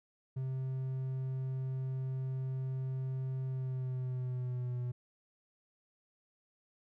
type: tone with pitch glide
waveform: triangle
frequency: 131.3 to 123.22 Hz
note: C3 to B2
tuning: +6 to -4 cents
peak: -32 dBFS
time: 0.36-4.92 s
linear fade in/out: 10 ms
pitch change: -110 cents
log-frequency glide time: 3.46-4.81 s
effects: none